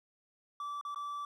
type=tone with dropouts; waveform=triangle; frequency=1160 Hz; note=D6; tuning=22 cents flat; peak=-35 dBFS; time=0.6-1.25 s; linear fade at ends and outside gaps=2 ms; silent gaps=0.812-0.85 / 0.946-0.959 s; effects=none